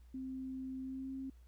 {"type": "tone with pitch glide", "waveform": "sine", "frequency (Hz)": [261.6, 266.3], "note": ["C4", "C4"], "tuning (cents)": [0, 31], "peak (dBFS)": -40, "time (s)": [0.14, 1.3], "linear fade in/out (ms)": 5, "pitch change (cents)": 31, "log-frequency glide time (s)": [0.81, 1.11], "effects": ["added 60 Hz sine -56 dBFS peak until 1.47 s", "pink hiss -75 dBFS RMS until 1.47 s"]}